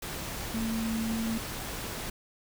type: tone in noise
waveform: sine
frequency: 224.8 Hz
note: A3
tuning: 37 cents sharp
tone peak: -29 dBFS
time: 0.54-1.38 s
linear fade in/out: 5 ms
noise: pink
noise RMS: -37 dBFS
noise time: 0.02-2.1 s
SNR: +5 dB
effects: none